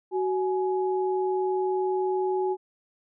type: tone pair together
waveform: sine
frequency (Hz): 373.9 / 840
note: F#4 / G#5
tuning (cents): +18 / +19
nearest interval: octave + major second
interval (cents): 1401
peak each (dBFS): -24 / -30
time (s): 0.11-2.57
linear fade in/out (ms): 50
effects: none